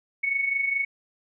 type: tone with amplitude modulation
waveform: sine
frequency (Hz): 2217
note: C#7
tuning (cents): 0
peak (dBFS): -20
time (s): 0.23-0.85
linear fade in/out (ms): 10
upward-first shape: sine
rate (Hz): 24.7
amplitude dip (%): 60
effects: none